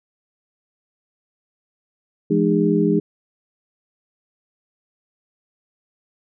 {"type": "tone cluster", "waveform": "sine", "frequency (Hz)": [171.7, 213, 306.2, 406.4], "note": ["F3", "G#3", "D#4", "G#4"], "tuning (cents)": [-29, 44, -28, -38], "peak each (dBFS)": -20, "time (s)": [2.3, 3], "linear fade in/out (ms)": 10, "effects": []}